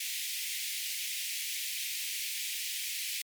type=high-pass noise; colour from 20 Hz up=pink; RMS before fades=-36 dBFS; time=0-3.22 s; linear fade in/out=5 ms; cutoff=2100 Hz; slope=48 dB/octave; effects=MP3 96 kbps